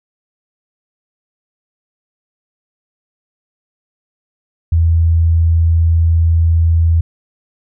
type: tone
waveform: sine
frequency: 82.7 Hz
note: E2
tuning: 6 cents sharp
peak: -8 dBFS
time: 4.72-7.01 s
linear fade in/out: 5 ms
effects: none